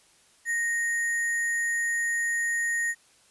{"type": "tone with sample-and-hold", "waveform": "sine", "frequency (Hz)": 1864.7, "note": "A#6", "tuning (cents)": 0, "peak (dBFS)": -24, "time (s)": [0.45, 2.95], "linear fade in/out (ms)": 50, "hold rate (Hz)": 8820, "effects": ["white hiss -60 dBFS RMS until 3.3 s", "resampled to 24000 Hz"]}